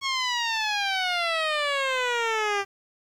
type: exponential sweep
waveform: 10% pulse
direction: down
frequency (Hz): 1104 to 392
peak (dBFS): -15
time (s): 0.01-2.65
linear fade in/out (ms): 50
effects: low-pass 5000 Hz 12 dB/octave + 9-bit